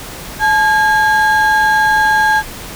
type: ring-modulated tone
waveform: triangle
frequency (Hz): 1244.5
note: D#6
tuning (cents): 0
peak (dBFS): -4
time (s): 0.39-2.43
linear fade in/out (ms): 50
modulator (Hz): 383
effects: pink hiss -29 dBFS RMS until 2.75 s